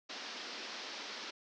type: band-pass noise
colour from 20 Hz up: white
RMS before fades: -45 dBFS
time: 0.09-1.31 s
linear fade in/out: 10 ms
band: 210 to 5500 Hz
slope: 48 dB/octave
effects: none